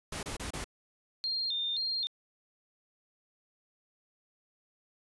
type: noise bursts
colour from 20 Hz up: pink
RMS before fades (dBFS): -38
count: 4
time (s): 0.12-0.644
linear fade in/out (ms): 5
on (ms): 110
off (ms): 28
type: tone with vibrato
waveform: sine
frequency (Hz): 3903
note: B7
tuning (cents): -21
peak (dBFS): -30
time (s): 1.24-2.07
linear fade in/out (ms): 0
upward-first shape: square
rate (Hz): 1.9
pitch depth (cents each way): 130
effects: resampled to 24000 Hz